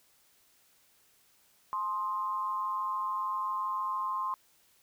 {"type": "tone with amplitude modulation", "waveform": "sine", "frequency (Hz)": 1051, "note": "C6", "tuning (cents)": 7, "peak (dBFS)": -27, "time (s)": [1.73, 4.34], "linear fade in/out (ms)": 0, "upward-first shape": "sine", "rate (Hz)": 193, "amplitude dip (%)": 65, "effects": ["white hiss -66 dBFS RMS until 4.82 s"]}